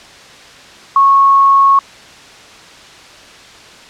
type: tone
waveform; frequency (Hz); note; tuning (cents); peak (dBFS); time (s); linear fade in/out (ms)
sine; 1100; C#6; -14; -5; 0.96-1.79; 2
effects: white hiss -37 dBFS RMS until 3.89 s + low-pass 5000 Hz 12 dB/octave